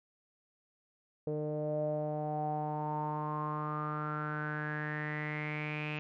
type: tone with low-pass filter sweep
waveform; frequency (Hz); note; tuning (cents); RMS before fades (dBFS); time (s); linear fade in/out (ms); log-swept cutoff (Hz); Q
sawtooth; 151.3; D#3; -48; -36; 1.27-5.99; 0; 500 to 2600; 8.7
effects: none